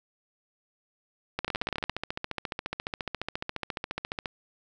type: two click trains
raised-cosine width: 0.3 ms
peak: -13 / -15 dBFS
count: 10 / 41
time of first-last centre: 1.39-1.896 / 1.48-4.258 s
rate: 17.8 / 14.4 Hz
effects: none